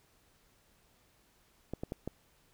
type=clicks; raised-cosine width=2 ms; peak=-23 dBFS; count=4; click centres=1.736 / 1.835 / 1.921 / 2.076 s; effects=pink hiss -68 dBFS RMS until 2.53 s